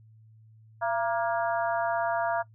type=harmonic tone with a mistuned harmonic; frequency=235.5 Hz; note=A#3; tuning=18 cents sharp; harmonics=3 / 4 / 5 / 6 / 7; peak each=-28 / -30 / -37 / -35 / -37 dBFS; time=0.81-2.43 s; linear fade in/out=20 ms; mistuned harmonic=3; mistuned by=-67 cents; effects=noise-tail reverb RT60 0.1 s tail -20 dB re dry + added 110 Hz sine -52 dBFS peak until 2.54 s